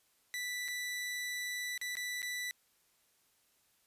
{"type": "tone with dropouts", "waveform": "sawtooth", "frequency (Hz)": 1975.5, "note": "B6", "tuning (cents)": 0, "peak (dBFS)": -33, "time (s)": [0.34, 2.51], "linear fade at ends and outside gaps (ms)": 0, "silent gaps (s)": [[0.68, 0.684], [1.777, 1.814], [1.954, 1.969], [2.219, 2.228]], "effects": ["white hiss -72 dBFS RMS until 3.86 s", "resampled to 32000 Hz"]}